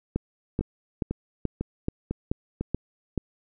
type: two click trains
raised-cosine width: 3 ms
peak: -12 / -15 dBFS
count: 8 / 5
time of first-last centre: 0.16-3.177 / 0.61-2.61 s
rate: 2.32 / 2 Hz
effects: none